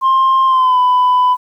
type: tone with pitch glide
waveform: sine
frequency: 1058 to 998.6 Hz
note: C6 to B5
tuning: +19 to +19 cents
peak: -6 dBFS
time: 0.01-1.37 s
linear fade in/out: 50 ms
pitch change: -100 cents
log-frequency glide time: 0.46-0.79 s
effects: tanh soft clip ceiling -7 dBFS + 8-bit